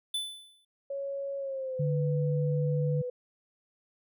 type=tone with exponential decay; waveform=square; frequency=3500 Hz; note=A7; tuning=10 cents flat; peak=-28 dBFS; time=0.14-0.65 s; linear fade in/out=5 ms; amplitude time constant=110 ms
type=tone with pitch glide; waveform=sine; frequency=554.4 to 496.8 Hz; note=C#5 to B4; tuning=0 to +10 cents; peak=-32 dBFS; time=0.9-3.1 s; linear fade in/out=5 ms; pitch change=-190 cents; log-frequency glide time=1.38-1.94 s
type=tone; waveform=sine; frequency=147.7 Hz; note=D3; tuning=10 cents sharp; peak=-26 dBFS; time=1.79-3.02 s; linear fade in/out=10 ms
effects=none